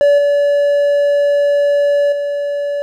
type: tone with level steps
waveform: triangle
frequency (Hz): 574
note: D5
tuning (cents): -40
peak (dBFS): -5 / -8 / -14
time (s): 0.01-2.82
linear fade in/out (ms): 0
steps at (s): 0.18 / 2.12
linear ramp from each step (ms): 5
effects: none